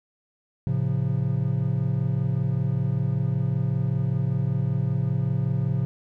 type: chord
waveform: triangle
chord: A augmented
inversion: none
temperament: equal with one note detuned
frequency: 110 / 135.19 / 174.61 Hz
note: A2 / C#3 / E#3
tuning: 0 / -43 / 0 cents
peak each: -25 / -22 / -27 dBFS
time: 0.67-5.85 s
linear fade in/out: 0 ms
effects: none